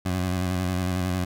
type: tone with vibrato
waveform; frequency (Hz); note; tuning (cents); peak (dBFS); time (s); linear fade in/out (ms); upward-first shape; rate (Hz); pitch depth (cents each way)
20% pulse; 91.1; F#2; -26; -19; 0.05-1.25; 10; square; 11; 45
effects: none